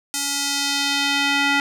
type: tone with band-pass filter sweep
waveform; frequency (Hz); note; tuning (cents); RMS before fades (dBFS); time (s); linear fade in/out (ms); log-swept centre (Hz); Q
square; 281.8; C#4; +29; -21; 0.14-1.6; 0; 7800 to 2100; 1.2
effects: none